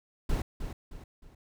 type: noise with echo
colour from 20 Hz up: brown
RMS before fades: -28 dBFS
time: 0.29-0.42 s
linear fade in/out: 5 ms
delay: 310 ms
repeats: 3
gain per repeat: -8 dB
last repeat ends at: 1.35 s
effects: none